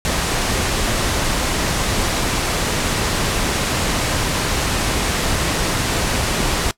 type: noise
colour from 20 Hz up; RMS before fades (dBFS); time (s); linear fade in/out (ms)
pink; -19; 0.05-6.71; 0
effects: noise-tail reverb RT60 0.1 s tail -20 dB re dry + low-pass 10000 Hz 12 dB/octave